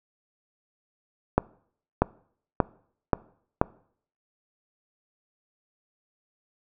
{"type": "accelerating click train", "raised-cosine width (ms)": 1, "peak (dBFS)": -4, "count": 5, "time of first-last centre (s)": [1.38, 3.615], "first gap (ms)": 640, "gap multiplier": 0.91, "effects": ["noise-tail reverb RT60 0.6 s tail -23 dB re dry"]}